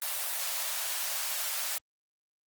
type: high-pass noise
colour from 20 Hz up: white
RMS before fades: -33 dBFS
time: 0.02-1.78 s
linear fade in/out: 0 ms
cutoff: 560 Hz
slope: 48 dB/octave
effects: Opus 32 kbps